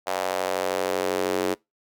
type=tone with high-pass filter sweep; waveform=square; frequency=46.35 Hz; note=F#1; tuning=4 cents sharp; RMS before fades=-26 dBFS; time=0.06-1.55 s; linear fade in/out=20 ms; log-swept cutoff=670 to 370 Hz; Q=2.4; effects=noise-tail reverb RT60 0.2 s tail -24 dB re dry